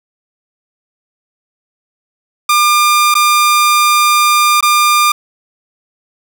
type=tone with dropouts; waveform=sawtooth; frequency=1200 Hz; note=D6; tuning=37 cents sharp; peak=-4 dBFS; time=2.49-5.12 s; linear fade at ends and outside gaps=5 ms; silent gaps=3.142-3.151 / 4.608-4.626 s; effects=7-bit